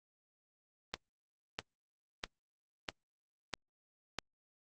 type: click train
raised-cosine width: 0.2 ms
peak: -18 dBFS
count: 6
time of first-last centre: 0.94-4.187 s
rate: 1.54 Hz
effects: Opus 24 kbps